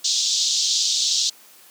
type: band-pass noise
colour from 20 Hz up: pink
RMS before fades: -21 dBFS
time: 0.04-1.3 s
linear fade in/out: 10 ms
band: 3500 to 7000 Hz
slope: 48 dB/octave
effects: white hiss -49 dBFS RMS until 1.7 s + high-pass 200 Hz 12 dB/octave